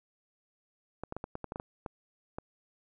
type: clicks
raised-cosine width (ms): 1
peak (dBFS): -23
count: 11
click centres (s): 1.036 / 1.124 / 1.166 / 1.241 / 1.354 / 1.443 / 1.521 / 1.559 / 1.599 / 1.862 / 2.385
effects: none